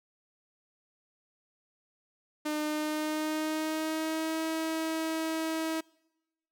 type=tone with pitch glide; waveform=sawtooth; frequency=303.1 to 321.1 Hz; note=D#4 to E4; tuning=-45 to -45 cents; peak=-26 dBFS; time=2.45-5.81 s; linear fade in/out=10 ms; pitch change=+100 cents; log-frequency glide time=2.63-4.43 s; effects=noise-tail reverb RT60 0.9 s tail -24 dB re dry